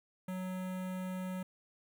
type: tone with notch filter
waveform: square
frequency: 185 Hz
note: F#3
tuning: in tune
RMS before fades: -39 dBFS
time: 0.28-1.43 s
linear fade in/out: 5 ms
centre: 4900 Hz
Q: 0.78
effects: 13-bit